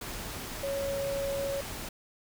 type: tone in noise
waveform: sine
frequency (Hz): 554.4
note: C#5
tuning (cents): 0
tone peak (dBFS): -30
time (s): 0.63-1.61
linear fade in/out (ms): 5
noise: pink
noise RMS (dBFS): -39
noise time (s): 0.01-1.89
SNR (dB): +6
effects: none